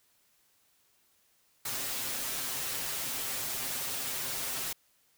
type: noise with comb filter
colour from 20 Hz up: white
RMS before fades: -35 dBFS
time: 1.65-4.73 s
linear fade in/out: 5 ms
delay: 7.6 ms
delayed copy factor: +0.75
effects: white hiss -69 dBFS RMS until 5.17 s